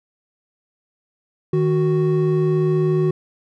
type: tone pair together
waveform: triangle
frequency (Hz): 155.56 / 370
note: D#3 / F#4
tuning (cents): 0 / 0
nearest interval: octave + minor third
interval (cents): 1500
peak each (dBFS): -16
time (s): 1.53-3.11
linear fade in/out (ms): 5
effects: none